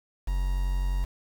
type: tone with quantisation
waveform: triangle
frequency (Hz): 45.88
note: F#1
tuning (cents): -14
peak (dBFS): -22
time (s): 0.27-1.05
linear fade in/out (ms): 10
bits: 7
effects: none